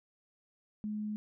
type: tone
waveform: sine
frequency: 211.6 Hz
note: G#3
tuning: 33 cents sharp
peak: -34 dBFS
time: 0.84-1.16 s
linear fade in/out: 0 ms
effects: none